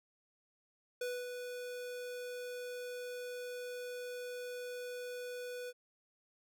square tone with ADSR envelope, 493.5 Hz, B4, 1 cent flat, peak -36 dBFS, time 1.01-5.73 s, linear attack 5 ms, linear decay 240 ms, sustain -6 dB, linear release 43 ms, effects none

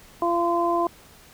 harmonic tone, 343 Hz, F4, 31 cents flat, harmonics 1 / 2 / 3, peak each -24 / -24 / -24 dBFS, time 0.22-0.87 s, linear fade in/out 2 ms, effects pink hiss -50 dBFS RMS until 1.33 s

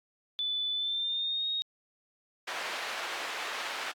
sine tone with pitch glide, 3490 to 3740 Hz, A7 to A#7, -15 to +5 cents, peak -29 dBFS, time 0.39-1.62 s, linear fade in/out 0 ms, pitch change +120 cents, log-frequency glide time 0.73-1.48 s
white band-pass noise, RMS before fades -37 dBFS, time 2.47-3.92 s, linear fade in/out 10 ms, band 610 to 2600 Hz, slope 12 dB/octave
effects AAC 64 kbps

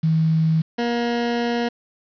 sine / 20% pulse tone pair in turn, 160.2 / 237.3 Hz, E3 / A#3, -49 / +31 cents, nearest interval perfect fifth, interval 680 cents, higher second, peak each -15 dBFS, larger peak neither, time 0.03-0.62 / 0.78-1.69 s, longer second, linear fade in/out 10 ms, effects resampled to 11025 Hz + 7-bit

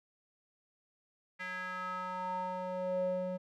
square tone with band-pass filter sweep, 183.5 Hz, F#3, 14 cents flat, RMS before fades -37 dBFS, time 1.39-3.38 s, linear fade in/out 20 ms, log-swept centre 1900 to 420 Hz, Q 4.3, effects none

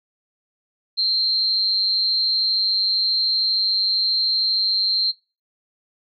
sine tone with amplitude modulation, 4166 Hz, C8, 8 cents flat, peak -14 dBFS, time 0.97-5.12 s, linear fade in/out 20 ms, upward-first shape sine, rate 199 Hz, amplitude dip 70%, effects noise-tail reverb RT60 0.3 s tail -19 dB re dry

